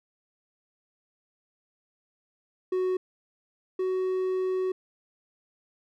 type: tone pair in turn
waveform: triangle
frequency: 370 / 373 Hz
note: F#4 / F#4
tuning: 0 / +14 cents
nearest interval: unison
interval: 14 cents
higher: second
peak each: -22 / -23 dBFS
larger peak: first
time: 2.72-2.97 / 3.79-4.72 s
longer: second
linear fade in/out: 5 ms
effects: none